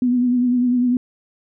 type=tone with vibrato; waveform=sine; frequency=246.9 Hz; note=B3; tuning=in tune; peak=-14 dBFS; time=0.02-0.97 s; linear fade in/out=2 ms; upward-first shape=triangle; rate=10 Hz; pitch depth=47 cents each way; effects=none